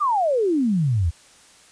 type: exponential sweep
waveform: sine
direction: down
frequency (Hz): 1244.5 to 75.7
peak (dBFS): -17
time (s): 0-1.11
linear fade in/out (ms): 20
effects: white hiss -51 dBFS RMS until 1.71 s + resampled to 22050 Hz